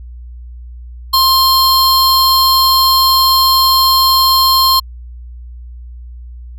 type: tone pair together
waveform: square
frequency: 1057 / 4228 Hz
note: C6 / C8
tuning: +17 / +17 cents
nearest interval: 2 octaves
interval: 2400 cents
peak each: -11 dBFS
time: 1.13-4.8 s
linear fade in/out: 10 ms
effects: added 60 Hz sine -28 dBFS peak until 6.58 s

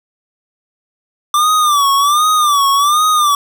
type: tone with vibrato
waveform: square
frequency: 1174.7 Hz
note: D6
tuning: in tune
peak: -10 dBFS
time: 1.34-3.35 s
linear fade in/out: 2 ms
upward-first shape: sine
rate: 1.3 Hz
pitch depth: 110 cents each way
effects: none

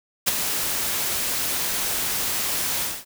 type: noise with ADSR envelope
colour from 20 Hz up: white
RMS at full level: -17 dBFS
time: 0.26-3.05 s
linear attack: 21 ms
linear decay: 19 ms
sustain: -8 dB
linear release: 230 ms
effects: none

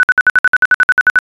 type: tone bursts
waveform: sine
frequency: 1495 Hz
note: F#6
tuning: 17 cents sharp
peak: -4 dBFS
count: 14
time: 0-1.188 s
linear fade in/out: 0 ms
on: 31 ms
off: 58 ms
effects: resampled to 22050 Hz

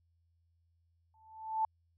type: tone with exponential growth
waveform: sine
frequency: 880 Hz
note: A5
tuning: in tune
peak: -26 dBFS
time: 1.14-1.65 s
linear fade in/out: 2 ms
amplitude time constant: 110 ms
effects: added 84 Hz sine -70 dBFS peak until 1.97 s

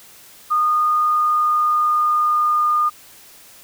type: tone with pitch glide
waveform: sine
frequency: 1226 to 1216.1 Hz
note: D#6 to D#6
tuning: -26 to -40 cents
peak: -14 dBFS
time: 0.5-2.9 s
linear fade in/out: 20 ms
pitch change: -14 cents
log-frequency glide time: 0.98-2.71 s
effects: white hiss -45 dBFS RMS until 3.63 s

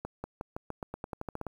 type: accelerating click train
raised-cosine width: 1 ms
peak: -22 dBFS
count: 14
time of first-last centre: 0.05-1.467 s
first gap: 190 ms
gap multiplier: 0.9
effects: 9-bit

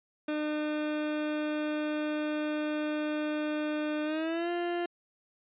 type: tone with pitch glide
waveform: 30% pulse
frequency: 302.6 to 347.6 Hz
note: D#4 to F4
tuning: -48 to -8 cents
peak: -27 dBFS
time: 0.28-4.86 s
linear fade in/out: 5 ms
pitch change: +240 cents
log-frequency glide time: 4.04-4.5 s
effects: resampled to 8000 Hz

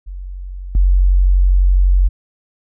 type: tone with level steps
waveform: sine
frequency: 46 Hz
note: F#1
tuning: 9 cents flat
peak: -25 / -8 dBFS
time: 0.06-2.09 s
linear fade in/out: 20 ms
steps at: 0.75 s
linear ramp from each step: 2 ms
effects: none

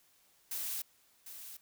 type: noise with echo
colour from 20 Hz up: blue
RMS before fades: -38 dBFS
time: 0.51-0.82 s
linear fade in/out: 5 ms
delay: 750 ms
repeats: 1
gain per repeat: -10 dB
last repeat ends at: 1.57 s
effects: white hiss -68 dBFS RMS until 1.61 s

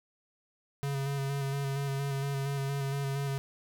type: tone with vibrato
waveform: square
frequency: 138.59 Hz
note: C#3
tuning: in tune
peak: -31 dBFS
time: 0.83-3.38 s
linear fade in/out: 0 ms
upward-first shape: square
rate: 4.3 Hz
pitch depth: 21 cents each way
effects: none

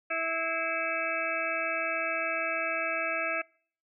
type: harmonic tone with a mistuned harmonic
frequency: 326.8 Hz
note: E4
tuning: 15 cents flat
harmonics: 1 / 2 / 4 / 5 / 6 / 7 / 8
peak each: -44 / -34 / -35 / -36 / -42 / -34 / -35 dBFS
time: 0.1-3.42 s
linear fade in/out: 10 ms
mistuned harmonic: 6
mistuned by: +100 cents
effects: noise-tail reverb RT60 0.5 s tail -25 dB re dry

